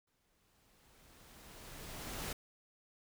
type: noise with exponential growth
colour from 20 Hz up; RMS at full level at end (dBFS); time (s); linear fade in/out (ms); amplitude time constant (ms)
pink; -40; 0.07-2.33; 5; 490
effects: none